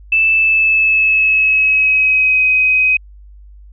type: tone with pitch glide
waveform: sine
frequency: 2637 to 2521 Hz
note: E7 to D#7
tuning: 0 to +22 cents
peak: -9 dBFS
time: 0.12-2.97 s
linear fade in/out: 5 ms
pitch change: -78 cents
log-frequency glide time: 0.32-2.44 s
effects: added 50 Hz sine -36 dBFS peak until 3.72 s